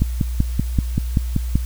click train, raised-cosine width 5 ms, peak -4 dBFS, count 9, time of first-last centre 0.02-1.556 s, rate 5.21 Hz, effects added 60 Hz sine -21 dBFS peak until 1.65 s + white hiss -42 dBFS RMS until 1.65 s

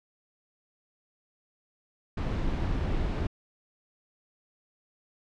brown noise with amplitude modulation, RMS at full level -27 dBFS, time 2.17-3.27 s, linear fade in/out 5 ms, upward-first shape sine, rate 298 Hz, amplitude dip 40%, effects low-pass 4000 Hz 12 dB/octave

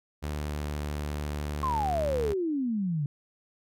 sawtooth tone with pitch glide, 74.5 to 73.99 Hz, D2 to D2, +25 to +13 cents, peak -27 dBFS, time 0.22-2.34 s, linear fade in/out 20 ms, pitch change -12 cents, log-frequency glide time 0.48-0.68 s
sine exponential sweep, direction down, 1087 to 138.59 Hz, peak -26 dBFS, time 1.63-3.06 s, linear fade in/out 2 ms
effects none

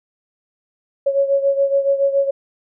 sine beating tone pair, 552 / 559.1 Hz, C#5 / C#5, -7 / +15 cents, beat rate 7.1 Hz, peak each -15 / -20 dBFS, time 1.06-2.31 s, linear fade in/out 10 ms, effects none

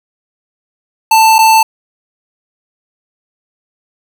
square tone with dropouts, 886 Hz, A5, 12 cents sharp, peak -5 dBFS, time 1.11-1.63 s, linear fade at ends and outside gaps 5 ms, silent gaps 1.384-1.388 s, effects none

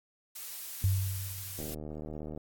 blue noise, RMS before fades -41 dBFS, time 0.35-1.75 s, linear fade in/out 10 ms
sine tone with exponential decay, 96.2 Hz, G2, 32 cents flat, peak -22 dBFS, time 0.84-1.9 s, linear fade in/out 0 ms, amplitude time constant 230 ms
click train, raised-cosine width 2 ms, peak -28 dBFS, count 61, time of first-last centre 1.59-2.375 s, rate 76.4 Hz
effects AAC 64 kbps

